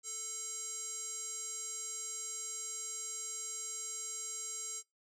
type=tone with band-pass filter; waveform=square; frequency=440 Hz; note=A4; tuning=in tune; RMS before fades=-42 dBFS; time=0.03-4.83 s; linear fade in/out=50 ms; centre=7300 Hz; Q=7.2; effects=noise-tail reverb RT60 0.2 s tail -24 dB re dry